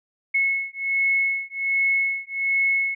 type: beating tone pair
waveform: sine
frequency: 2188 / 2189.3 Hz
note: C#7 / C#7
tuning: -23 / -22 cents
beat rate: 1.3 Hz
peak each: -23 dBFS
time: 0.34-2.95 s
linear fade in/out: 10 ms
effects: none